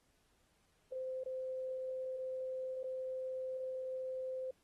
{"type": "tone with dropouts", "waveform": "sine", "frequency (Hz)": 518, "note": "C5", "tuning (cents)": -17, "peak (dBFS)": -38, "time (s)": [0.92, 4.51], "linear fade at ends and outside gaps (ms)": 5, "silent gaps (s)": [[1.237, 1.259], [2.832, 2.84]], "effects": ["pink hiss -75 dBFS RMS until 4.63 s", "AAC 32 kbps"]}